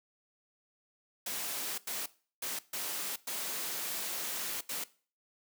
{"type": "noise bursts at uneven times", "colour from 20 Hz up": "white", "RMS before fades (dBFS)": -37, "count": 6, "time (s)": [[1.26, 1.78], [1.87, 2.06], [2.42, 2.59], [2.73, 3.16], [3.27, 4.61], [4.69, 4.84]], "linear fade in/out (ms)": 5, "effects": ["noise-tail reverb RT60 0.4 s tail -19 dB re dry", "high-pass 200 Hz 12 dB/octave"]}